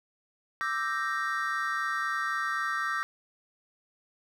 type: chord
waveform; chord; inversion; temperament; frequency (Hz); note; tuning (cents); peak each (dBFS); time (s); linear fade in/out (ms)
triangle; E half-diminished seventh; third; equal; 1174.7 / 1318.5 / 1568 / 1864.7; D6 / E6 / G6 / Bb6; 0 / 0 / 0 / 0; -32; 0.61-3.03; 0
effects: none